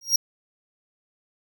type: tone with exponential growth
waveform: 45% pulse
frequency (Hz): 5620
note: F8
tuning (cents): +10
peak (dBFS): -13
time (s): 0.01-0.16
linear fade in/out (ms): 5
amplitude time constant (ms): 31
effects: none